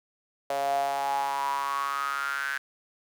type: tone with high-pass filter sweep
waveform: sawtooth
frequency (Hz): 139.2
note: C#3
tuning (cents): +8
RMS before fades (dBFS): -29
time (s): 0.5-2.58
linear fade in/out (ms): 2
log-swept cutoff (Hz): 620 to 1600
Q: 9.6
effects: none